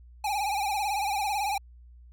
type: tone with vibrato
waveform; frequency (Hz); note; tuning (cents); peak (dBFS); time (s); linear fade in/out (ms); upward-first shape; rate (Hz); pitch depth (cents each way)
square; 815; G#5; -33; -27; 0.24-1.58; 5; triangle; 18; 110
effects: added 60 Hz sine -48 dBFS peak until 2.12 s